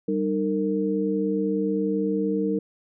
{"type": "tone cluster", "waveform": "sine", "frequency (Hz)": [194.8, 304.9, 458.1], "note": ["G3", "D#4", "A#4"], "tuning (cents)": [-11, -35, -30], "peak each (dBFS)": -26, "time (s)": [0.08, 2.59], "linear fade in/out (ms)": 5, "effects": []}